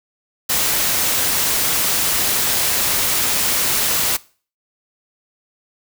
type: noise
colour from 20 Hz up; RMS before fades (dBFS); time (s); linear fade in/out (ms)
white; -18; 0.49-4.17; 10
effects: noise-tail reverb RT60 0.4 s tail -21 dB re dry